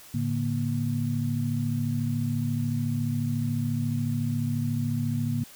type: tone cluster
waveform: sine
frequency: 109.8 / 143.9 / 236.5 Hz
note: A2 / D3 / A#3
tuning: -3 / -35 / +25 cents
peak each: -29 dBFS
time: 0.14-5.44 s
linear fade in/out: 5 ms
effects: white hiss -49 dBFS RMS until 5.55 s